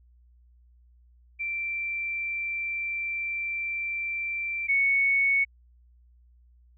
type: tone pair in turn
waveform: sine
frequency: 2349 / 2217 Hz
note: D7 / C#7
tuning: 0 / 0 cents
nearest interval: minor second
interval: 100 cents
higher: first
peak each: -28 / -20 dBFS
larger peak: second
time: 1.39-4.68 / 4.68-5.45 s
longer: first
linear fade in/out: 20 ms
effects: added 60 Hz sine -55 dBFS peak until 6.77 s